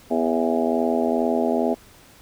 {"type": "harmonic tone with a mistuned harmonic", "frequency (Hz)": 82.3, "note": "E2", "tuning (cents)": -2, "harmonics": [3, 4, 5, 6, 7, 8, 9, 10], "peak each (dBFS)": [-23, -29, -25, -30, -29, -25, -33, -31], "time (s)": [0.1, 1.75], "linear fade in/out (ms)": 20, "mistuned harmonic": 9, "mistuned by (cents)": -30, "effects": ["pink hiss -50 dBFS RMS until 2.21 s"]}